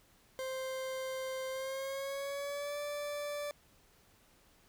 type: tone with pitch glide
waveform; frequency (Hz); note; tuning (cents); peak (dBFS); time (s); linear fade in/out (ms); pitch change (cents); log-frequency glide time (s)
40% pulse; 523.3 to 584; C5 to D5; 0 to -10; -36; 0.39-3.51; 0; +190; 1.49-2.8
effects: pink hiss -66 dBFS RMS until 4.68 s